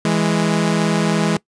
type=tone pair together; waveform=sawtooth; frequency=164.81 / 207.8 Hz; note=E3 / G#3; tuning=0 / +1 cents; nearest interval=major third; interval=401 cents; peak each=-14 dBFS; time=0.05-1.37 s; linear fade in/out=2 ms; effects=noise-tail reverb RT60 0.1 s tail -21 dB re dry + resampled to 22050 Hz